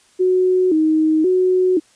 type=tone with vibrato; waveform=sine; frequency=340 Hz; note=F4; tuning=46 cents flat; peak=-12 dBFS; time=0.19-1.8 s; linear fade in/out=20 ms; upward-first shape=square; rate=0.95 Hz; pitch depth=140 cents each way; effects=white hiss -54 dBFS RMS until 1.95 s + resampled to 22050 Hz